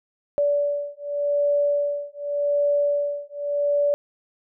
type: beating tone pair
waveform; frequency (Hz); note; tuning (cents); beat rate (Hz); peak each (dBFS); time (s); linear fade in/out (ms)
sine; 577 / 577.86; D5 / D5; -31 / -28; 0.86; -23; 0.38-3.94; 0
effects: none